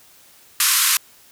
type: band-pass noise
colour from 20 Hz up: white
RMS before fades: -17 dBFS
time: 0.6-0.97 s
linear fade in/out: 2 ms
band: 1000 to 14000 Hz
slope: 96 dB/octave
effects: white hiss -50 dBFS RMS until 1.31 s